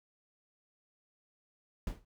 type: noise with exponential decay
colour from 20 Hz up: brown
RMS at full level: -32 dBFS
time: 1.87-2.05 s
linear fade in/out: 2 ms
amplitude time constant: 39 ms
effects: none